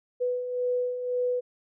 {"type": "beating tone pair", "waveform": "sine", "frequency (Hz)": [493.9, 495.8], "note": ["B4", "B4"], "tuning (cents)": [0, 7], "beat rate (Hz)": 1.9, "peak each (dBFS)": [-34, -26], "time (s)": [0.2, 1.41], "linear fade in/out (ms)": 20, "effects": []}